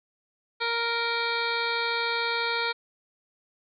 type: harmonic tone with a mistuned harmonic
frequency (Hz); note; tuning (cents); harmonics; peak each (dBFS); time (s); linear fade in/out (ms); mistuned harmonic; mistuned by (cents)
466.2; A#4; 0; 1 / 2 / 3 / 4 / 5 / 7 / 8 / 9 / 10; -33 / -32 / -31 / -37 / -32 / -39 / -35 / -35 / -42; 0.6-2.73; 20; 10; -51
effects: none